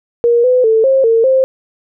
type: tone with pitch steps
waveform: sine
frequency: 472.7 / 504 / 444.1 / 534 / 454.8 / 526 Hz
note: A#4 / B4 / A4 / C5 / A#4 / C5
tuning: +24 / +35 / +16 / +35 / -43 / +9 cents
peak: -7 dBFS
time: 0.24-1.44 s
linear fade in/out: 0 ms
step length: 200 ms
effects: none